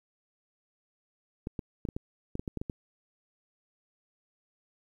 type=clicks; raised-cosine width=3 ms; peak=-21 dBFS; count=11; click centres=1.471 / 1.592 / 1.852 / 1.888 / 1.965 / 2.354 / 2.395 / 2.478 / 2.573 / 2.615 / 2.698 s; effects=10-bit